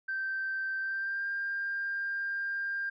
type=tone with pitch glide; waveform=sine; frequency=1558 to 1597.2 Hz; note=G6 to G6; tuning=-11 to +32 cents; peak=-30 dBFS; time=0.08-2.9 s; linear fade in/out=10 ms; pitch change=+43 cents; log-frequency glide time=0.79-1.26 s; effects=tanh soft clip ceiling -26 dBFS

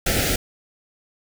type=band-stop noise; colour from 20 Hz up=pink; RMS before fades=-21 dBFS; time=0.06-0.36 s; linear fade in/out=5 ms; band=810 to 1300 Hz; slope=96 dB/octave; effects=none

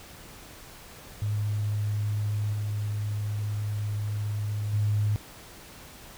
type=tone with level steps; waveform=sine; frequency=104.6 Hz; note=G#2; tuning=13 cents sharp; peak=-25 / -27 / -22 dBFS; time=1.22-5.16 s; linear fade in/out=0 ms; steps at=2.53 / 4.73 s; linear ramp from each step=5 ms; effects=pink hiss -47 dBFS RMS until 6.17 s

